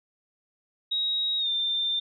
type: tone with pitch glide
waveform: sine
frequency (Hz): 3800 to 3587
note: A#7 to A7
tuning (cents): +33 to +33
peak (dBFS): -24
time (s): 0.91-2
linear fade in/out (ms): 10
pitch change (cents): -100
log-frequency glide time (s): 1.38-1.49
effects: none